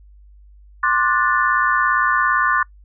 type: chord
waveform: sine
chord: D dominant seventh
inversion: third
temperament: just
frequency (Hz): 1057.2 / 1174.7 / 1468.3 / 1762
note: C6 / D6 / F#6 / A6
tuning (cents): +18 / 0 / -14 / +2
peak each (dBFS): -20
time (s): 0.83-2.63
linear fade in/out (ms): 5
effects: noise-tail reverb RT60 0.1 s tail -24 dB re dry + added 50 Hz sine -43 dBFS peak until 2.84 s